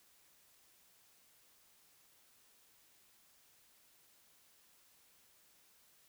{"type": "silence", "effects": ["white hiss -68 dBFS RMS until 6.08 s"]}